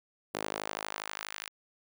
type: tone with high-pass filter sweep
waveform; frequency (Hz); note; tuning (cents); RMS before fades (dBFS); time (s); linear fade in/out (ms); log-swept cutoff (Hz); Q
sawtooth; 52.3; G#1; +13; -39; 0.34-1.49; 5; 380 to 2000; 0.97
effects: none

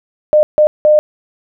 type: tone bursts at uneven times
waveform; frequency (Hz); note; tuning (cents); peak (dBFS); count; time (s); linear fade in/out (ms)
sine; 606; D#5; -46; -5; 3; 0.33-0.43 / 0.58-0.67 / 0.85-0.99; 0
effects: none

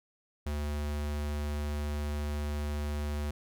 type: tone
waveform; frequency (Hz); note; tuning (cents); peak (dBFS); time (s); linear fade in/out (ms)
square; 73.8; D2; +9; -32; 0.46-3.31; 5
effects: none

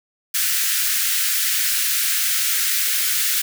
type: high-pass noise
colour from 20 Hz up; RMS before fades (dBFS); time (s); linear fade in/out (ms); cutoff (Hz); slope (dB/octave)
white; -20; 0.34-3.42; 10; 1400; 48
effects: none

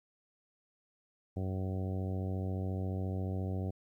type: harmonic tone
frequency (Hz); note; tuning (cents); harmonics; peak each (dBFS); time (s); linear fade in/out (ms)
94.3; F#2; +33; 1 / 2 / 3 / 4 / 5 / 6 / 7 / 8; -34 / -40 / -44 / -46 / -48 / -50 / -51 / -52; 1.36-3.71; 10
effects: 12-bit

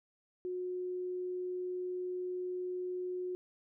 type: tone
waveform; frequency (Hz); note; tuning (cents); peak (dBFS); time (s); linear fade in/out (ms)
sine; 363.3; F#4; -32; -35; 0.45-3.35; 0
effects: none

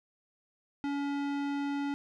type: tone with low-pass filter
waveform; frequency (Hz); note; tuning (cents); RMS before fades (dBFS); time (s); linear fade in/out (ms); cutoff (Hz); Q
square; 283.2; C#4; +37; -33; 0.84-1.94; 0; 3400; 0.56
effects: none

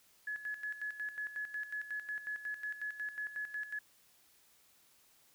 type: tone with tremolo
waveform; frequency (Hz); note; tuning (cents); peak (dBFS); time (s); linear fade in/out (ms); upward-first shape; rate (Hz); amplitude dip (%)
sine; 1700; G#6; +40; -36; 0.27-3.79; 5; square; 5.5; 70
effects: white hiss -67 dBFS RMS until 5.34 s

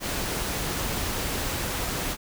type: noise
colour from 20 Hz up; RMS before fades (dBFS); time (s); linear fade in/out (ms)
pink; -29; 0-2.17; 50
effects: none

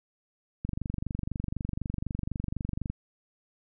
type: click train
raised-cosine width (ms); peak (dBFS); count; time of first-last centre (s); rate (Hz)
5; -19; 55; 0.65-2.9; 24
effects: none

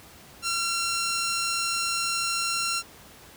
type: tone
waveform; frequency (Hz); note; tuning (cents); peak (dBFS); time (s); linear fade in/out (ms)
10% pulse; 1367; F6; -37; -17; 0.42-2.83; 50
effects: pink hiss -49 dBFS RMS until 3.36 s + high-pass 60 Hz 12 dB/octave

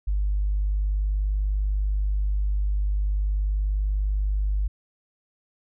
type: tone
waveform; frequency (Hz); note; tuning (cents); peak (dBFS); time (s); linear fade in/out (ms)
sine; 50.2; G1; +42; -20; 0.07-4.68; 10
effects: tanh soft clip ceiling -16 dBFS

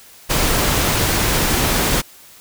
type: noise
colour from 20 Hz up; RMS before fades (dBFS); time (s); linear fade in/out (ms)
pink; -17; 0.29-2.02; 20
effects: white hiss -44 dBFS RMS until 2.4 s

